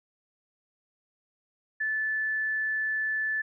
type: tone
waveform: sine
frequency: 1745 Hz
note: A6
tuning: 15 cents flat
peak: -26 dBFS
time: 1.8-3.42 s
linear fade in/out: 10 ms
effects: none